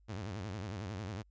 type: tone with vibrato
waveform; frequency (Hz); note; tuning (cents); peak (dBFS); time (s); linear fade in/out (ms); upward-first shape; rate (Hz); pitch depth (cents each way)
sawtooth; 100; G2; +35; -35; 0.08-1.23; 20; sine; 11; 200
effects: added 50 Hz sine -62 dBFS peak until 1.3 s + resampled to 16000 Hz